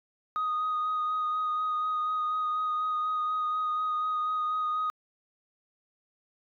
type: tone with vibrato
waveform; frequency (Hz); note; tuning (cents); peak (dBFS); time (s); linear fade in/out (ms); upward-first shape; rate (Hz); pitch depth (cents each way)
sine; 1244.5; D#6; 0; -25; 0.36-4.9; 0; sine; 4.1; 15
effects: tanh soft clip ceiling -24 dBFS